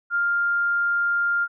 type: tone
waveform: sine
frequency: 1400 Hz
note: F6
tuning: 4 cents sharp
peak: -19 dBFS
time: 0.1-1.48 s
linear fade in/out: 50 ms
effects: none